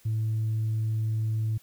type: tone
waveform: sine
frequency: 110 Hz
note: A2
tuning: in tune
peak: -23 dBFS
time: 0.05-1.58 s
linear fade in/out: 10 ms
effects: tanh soft clip ceiling -22 dBFS + white hiss -59 dBFS RMS until 1.62 s